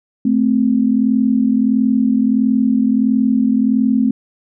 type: tone pair together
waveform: sine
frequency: 218.6 / 260.1 Hz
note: A3 / C4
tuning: -11 / -10 cents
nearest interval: minor third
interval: 301 cents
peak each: -14 dBFS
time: 0.25-4.11 s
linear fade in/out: 5 ms
effects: none